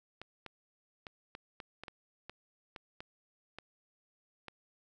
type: clicks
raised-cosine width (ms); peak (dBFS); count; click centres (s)
0.3; -28; 12; 0.216 / 0.463 / 1.068 / 1.351 / 1.602 / 1.836 / 1.882 / 2.296 / 2.762 / 3.005 / 3.586 / 4.483
effects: none